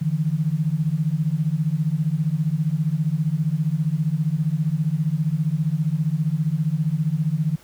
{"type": "beating tone pair", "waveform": "sine", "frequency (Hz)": [148.4, 163.4], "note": ["D3", "E3"], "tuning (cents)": [18, -15], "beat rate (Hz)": 15, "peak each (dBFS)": -22, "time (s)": [0.01, 7.56], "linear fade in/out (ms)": 10, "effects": ["pink hiss -51 dBFS RMS until 7.63 s"]}